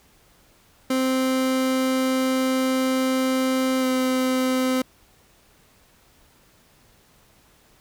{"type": "tone with pitch glide", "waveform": "30% pulse", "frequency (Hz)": [260.7, 257.9], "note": ["C4", "C4"], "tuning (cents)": [-6, -25], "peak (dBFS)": -17, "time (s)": [0.9, 4.82], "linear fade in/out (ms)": 5, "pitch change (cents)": -19, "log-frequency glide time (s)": [3.8, 3.85], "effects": ["pink hiss -57 dBFS RMS until 7.8 s"]}